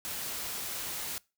white noise, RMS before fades -37 dBFS, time 0.05-1.18 s, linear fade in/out 0 ms, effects noise-tail reverb RT60 0.3 s tail -24 dB re dry

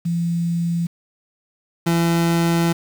sine / 30% pulse tone pair in turn, 170 / 168.34 Hz, F3 / E3, -46 / +37 cents, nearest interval unison, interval 17 cents, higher first, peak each -18 / -13 dBFS, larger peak second, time 0.05-0.87 / 1.86-2.73 s, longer second, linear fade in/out 10 ms, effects 7-bit

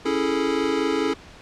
square chord, A major seventh, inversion first, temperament equal, 277.2 / 329.6 / 415.3 / 440 Hz, C#4 / E4 / G#4 / A4, 0 / 0 / 0 / 0 cents, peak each -27 dBFS, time 0.05-1.14 s, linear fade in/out 10 ms, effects pink hiss -45 dBFS RMS until 1.41 s + low-pass 5000 Hz 12 dB/octave

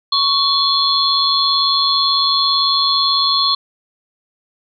sine tone cluster, 1110 / 3428 / 4129 / 4287 Hz, C#6 / A7 / C8 / C8, +2 / -46 / -24 / +41 cents, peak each -18 dBFS, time 0.12-3.55 s, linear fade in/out 5 ms, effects none

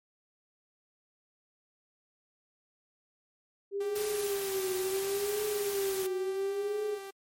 sine tone with vibrato, 395.6 Hz, G4, 16 cents sharp, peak -30 dBFS, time 3.71-6.99 s, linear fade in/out 50 ms, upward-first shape triangle, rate 0.72 Hz, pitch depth 120 cents each way
sawtooth tone, 392 Hz, G4, in tune, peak -37 dBFS, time 3.8-7.11 s, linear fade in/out 10 ms
white noise, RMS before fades -39 dBFS, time 3.95-6.07 s, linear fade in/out 10 ms
effects MP3 64 kbps

